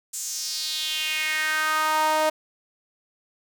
sawtooth tone with high-pass filter sweep, 310.7 Hz, D#4, 2 cents flat, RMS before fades -25 dBFS, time 0.13-2.3 s, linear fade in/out 10 ms, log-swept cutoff 7600 to 680 Hz, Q 3.4, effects none

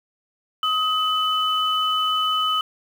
sine tone pair together, 1262 / 3002 Hz, D#6 / F#7, +24 / +24 cents, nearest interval octave + minor third, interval 1500 cents, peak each -21 / -22 dBFS, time 0.63-2.61 s, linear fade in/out 2 ms, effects 7-bit

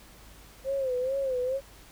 sine tone with vibrato, 523.3 Hz, C5, in tune, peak -26 dBFS, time 0.64-1.61 s, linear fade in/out 50 ms, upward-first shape sine, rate 2.3 Hz, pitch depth 92 cents each way, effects added 50 Hz sine -54 dBFS peak until 1.91 s + pink hiss -53 dBFS RMS until 1.91 s

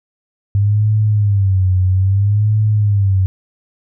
sine tone with vibrato, 99.5 Hz, G2, 26 cents sharp, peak -10 dBFS, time 0.55-3.26 s, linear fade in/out 0 ms, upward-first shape sine, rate 0.61 Hz, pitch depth 130 cents each way, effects none

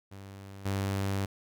sawtooth tone with level steps, 98 Hz, G2, in tune, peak -40 / -25 dBFS, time 0.11-1.26 s, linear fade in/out 10 ms, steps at 0.65 s, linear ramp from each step 10 ms, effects none

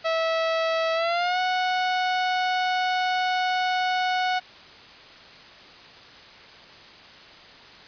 sawtooth tone with pitch glide, 652 to 736.1 Hz, E5 to F#5, -19 to -9 cents, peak -18 dBFS, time 0.04-4.4 s, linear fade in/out 20 ms, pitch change +210 cents, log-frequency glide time 0.94-1.39 s, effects white hiss -46 dBFS RMS until 7.87 s + resampled to 11025 Hz

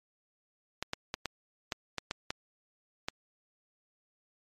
clicks, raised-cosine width 0.2 ms, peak -15 dBFS, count 9, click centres 0.826 / 0.934 / 1.141 / 1.257 / 1.722 / 1.983 / 2.111 / 2.305 / 3.085 s, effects MP3 64 kbps

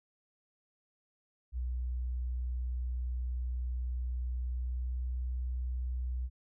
sine tone with pitch glide, 61.74 to 62.31 Hz, B1 to B1, 0 to +16 cents, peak -32 dBFS, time 1.52-6.3 s, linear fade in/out 50 ms, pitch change +16 cents, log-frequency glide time 4.48-5.04 s, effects none

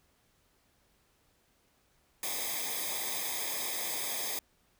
white noise with comb filter, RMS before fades -35 dBFS, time 2.23-4.39 s, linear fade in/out 2 ms, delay 0.7 ms, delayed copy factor -0.9, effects pink hiss -70 dBFS RMS until 4.79 s

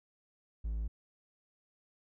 triangle tone, 54.5 Hz, A1, 16 cents flat, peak -31 dBFS, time 0.64-0.88 s, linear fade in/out 10 ms, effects none

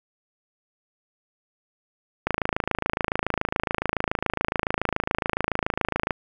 click train, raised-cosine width 0.5 ms, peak -7 dBFS, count 105, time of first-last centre 2.27-6.108 s, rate 27.1 Hz, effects 8-bit

